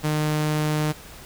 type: tone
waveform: sawtooth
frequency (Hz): 152.4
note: D#3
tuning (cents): -36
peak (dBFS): -17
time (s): 0.03-0.93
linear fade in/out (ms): 20
effects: pink hiss -43 dBFS RMS until 1.25 s